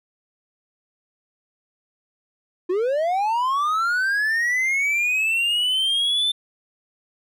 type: linear sweep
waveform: triangle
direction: up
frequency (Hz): 343.9 to 3561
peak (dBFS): -17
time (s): 2.69-6.32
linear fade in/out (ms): 10
effects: none